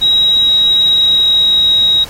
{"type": "tone with pitch glide", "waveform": "sine", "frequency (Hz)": [3830, 3806], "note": ["A#7", "A#7"], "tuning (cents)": [46, 35], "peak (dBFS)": -7, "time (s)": [0.01, 2.05], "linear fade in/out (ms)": 20, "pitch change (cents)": -11, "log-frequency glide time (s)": [0.2, 1.9], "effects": ["pink hiss -33 dBFS RMS until 2.09 s", "AAC 48 kbps"]}